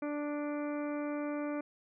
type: harmonic tone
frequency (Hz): 293.7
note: D4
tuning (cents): 0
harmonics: 1 / 2 / 3 / 4 / 5 / 6 / 7 / 8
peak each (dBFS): -35 / -39 / -49 / -47 / -50 / -58 / -54 / -53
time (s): 0.02-1.61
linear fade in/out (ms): 5
effects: none